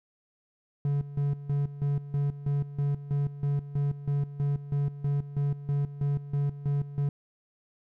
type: tone with tremolo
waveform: triangle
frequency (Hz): 142.6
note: C#3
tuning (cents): +49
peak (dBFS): -22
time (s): 0.85-7.09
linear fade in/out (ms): 2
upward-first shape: square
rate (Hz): 3.1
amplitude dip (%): 80
effects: none